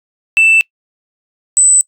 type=tone pair in turn; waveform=sine; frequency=2655 / 8014 Hz; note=E7 / B8; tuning=+12 / +24 cents; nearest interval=octave + perfect fifth; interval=1912 cents; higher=second; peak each=-3 dBFS; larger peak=neither; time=0.37-0.61 / 1.57-1.81 s; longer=neither; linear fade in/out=0 ms; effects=noise-tail reverb RT60 0.1 s tail -26 dB re dry + tanh soft clip ceiling -4 dBFS